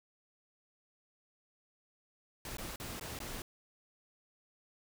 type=noise with dropouts; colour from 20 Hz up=pink; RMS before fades=-43 dBFS; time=2.45-3.42 s; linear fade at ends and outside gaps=2 ms; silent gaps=2.57-2.583 / 2.76-2.799 / 2.997-3.01 / 3.19-3.202 s; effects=none